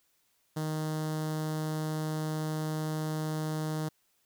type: tone with notch filter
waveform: sawtooth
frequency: 155.56 Hz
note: D#3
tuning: in tune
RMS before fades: -33 dBFS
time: 0.56-3.89 s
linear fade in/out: 10 ms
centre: 2400 Hz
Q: 1.2
effects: white hiss -72 dBFS RMS until 4.25 s